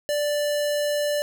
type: tone with notch filter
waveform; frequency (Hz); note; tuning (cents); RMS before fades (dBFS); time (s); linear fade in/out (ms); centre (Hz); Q
square; 587.3; D5; 0; -24; 0.09-1.22; 0; 1200; 1.2
effects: none